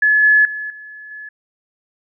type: tone with level steps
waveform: sine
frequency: 1710 Hz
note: A6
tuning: 50 cents flat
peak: -10 / -8 / -23 / -33 / -30 dBFS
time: 0.02-1.29 s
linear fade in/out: 5 ms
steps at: 0.23 / 0.45 / 0.7 / 1.11 s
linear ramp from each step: 2 ms
effects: none